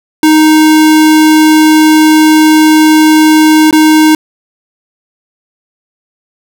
square tone with dropouts, 311.1 Hz, D#4, in tune, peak -3 dBFS, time 0.23-4.15 s, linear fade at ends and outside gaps 2 ms, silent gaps 3.71-3.727 s, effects none

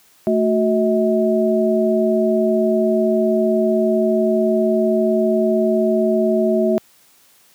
sine tone cluster, 221.1 / 369.6 / 640 Hz, A3 / F#4 / D#5, +9 / -2 / +49 cents, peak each -18 dBFS, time 0.27-6.78 s, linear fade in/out 0 ms, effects white hiss -53 dBFS RMS until 7.54 s + high-pass 100 Hz 12 dB/octave

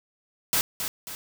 white noise with echo, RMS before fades -23 dBFS, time 0.53-0.61 s, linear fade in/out 0 ms, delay 270 ms, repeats 2, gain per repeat -7 dB, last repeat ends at 1.15 s, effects none

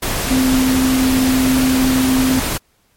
sine tone in noise, 260 Hz, C4, 11 cents flat, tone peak -12 dBFS, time 0.3-2.4 s, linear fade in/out 10 ms, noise pink, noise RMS -20 dBFS, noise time 0.02-2.58 s, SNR +5 dB, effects pink hiss -59 dBFS RMS until 2.96 s + MP3 64 kbps

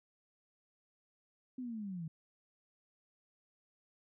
sine linear sweep, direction down, 260 to 154.3 Hz, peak -39 dBFS, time 1.58-2.08 s, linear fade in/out 5 ms, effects none

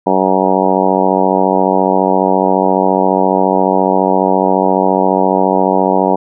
harmonic tone, 94.5 Hz, F#2, 37 cents sharp, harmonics 2 / 3 / 4 / 5 / 6 / 7 / 8 / 9 / 10, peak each -18 / -18 / -18 / -18 / -18 / -18 / -18 / -18 / -18 dBFS, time 0.06-6.16 s, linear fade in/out 10 ms, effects none

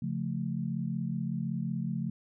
sine chord, Db augmented, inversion none, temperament equal, 138.59 / 174.61 / 220 Hz, Db3 / F3 / A3, 0 / 0 / 0 cents, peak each -35 / -34 / -35 dBFS, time 0.02-2.1 s, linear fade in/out 5 ms, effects none

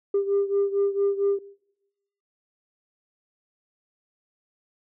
sine beating tone pair, 398.1 / 402.5 Hz, G4 / G4, +27 / +46 cents, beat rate 4.4 Hz, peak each -21 / -25 dBFS, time 0.14-1.39 s, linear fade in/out 5 ms, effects noise-tail reverb RT60 0.9 s tail -20 dB re dry + tanh soft clip ceiling -16 dBFS

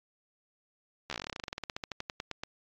slowing click train, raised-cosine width 0.2 ms, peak -18 dBFS, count 28, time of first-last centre 1.1-2.435 s, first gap 13 ms, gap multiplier 1.09, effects low-pass 6000 Hz 12 dB/octave + AAC 32 kbps

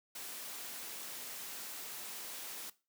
white noise, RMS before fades -45 dBFS, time 0.15-2.7 s, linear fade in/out 5 ms, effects noise-tail reverb RT60 0.3 s tail -18 dB re dry + high-pass 200 Hz 12 dB/octave

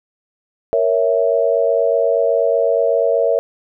sine chord, A# diminished, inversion none, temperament equal, 466.2 / 554.4 / 659.3 Hz, A#4 / C#5 / E5, 0 / 0 / 0 cents, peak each -17 dBFS, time 0.73-3.39 s, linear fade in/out 0 ms, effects none

